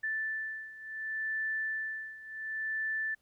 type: beating tone pair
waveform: sine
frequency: 1760 / 1760.69 Hz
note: A6 / A6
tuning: 0 / +1 cents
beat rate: 0.69 Hz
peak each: -35 / -38 dBFS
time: 0.03-3.15 s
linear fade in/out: 10 ms
effects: pink hiss -74 dBFS RMS until 3.21 s